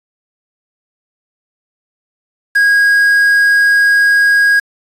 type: tone with quantisation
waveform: triangle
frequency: 1641 Hz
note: G#6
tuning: 21 cents flat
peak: -5 dBFS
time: 2.55-4.6 s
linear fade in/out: 10 ms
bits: 5
effects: resampled to 32000 Hz